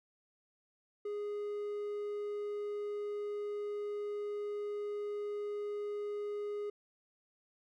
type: tone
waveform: triangle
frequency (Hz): 413.6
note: G#4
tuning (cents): -7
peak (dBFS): -34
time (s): 1.05-6.7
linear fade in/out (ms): 5
effects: none